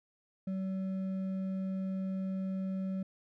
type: tone with hard clipping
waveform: triangle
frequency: 190.1 Hz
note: F#3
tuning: 47 cents sharp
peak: -34 dBFS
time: 0.47-3.03 s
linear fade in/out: 5 ms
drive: 8 dB
effects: none